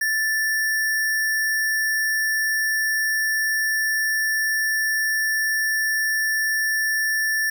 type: tone with sample-and-hold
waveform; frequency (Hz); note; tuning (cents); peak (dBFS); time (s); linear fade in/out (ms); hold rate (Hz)
sine; 1759; A6; -1; -19; 0.01-7.5; 5; 7350
effects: none